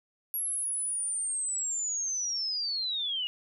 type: linear sweep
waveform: sine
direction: down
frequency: 11400 to 2837 Hz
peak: -29 dBFS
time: 0.34-3.27 s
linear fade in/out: 0 ms
effects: none